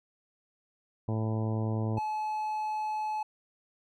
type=harmonic tone; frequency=110 Hz; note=A2; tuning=in tune; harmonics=1 / 2 / 3 / 4 / 5 / 6 / 7 / 8 / 9; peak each=-29 / -35 / -39 / -41 / -43 / -45 / -46 / -47 / -48 dBFS; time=1.08-1.99 s; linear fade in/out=5 ms
type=tone; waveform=triangle; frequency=858 Hz; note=A5; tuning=44 cents flat; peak=-28 dBFS; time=1.97-3.23 s; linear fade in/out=5 ms
effects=none